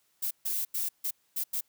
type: noise bursts at uneven times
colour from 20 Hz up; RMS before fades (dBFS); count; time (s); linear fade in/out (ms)
violet; -31; 6; 0.22-0.31 / 0.45-0.65 / 0.74-0.89 / 1.04-1.11 / 1.36-1.44 / 1.53-1.61; 10
effects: white hiss -71 dBFS RMS until 1.68 s + high-pass 60 Hz 12 dB/octave